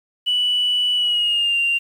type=tone with pitch glide; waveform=sine; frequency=2960 to 2778 Hz; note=F#7 to F7; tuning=0 to -10 cents; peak=-15 dBFS; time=0.26-1.79 s; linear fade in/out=20 ms; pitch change=-110 cents; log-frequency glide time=0.95-1.58 s; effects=tanh soft clip ceiling -12 dBFS + 8-bit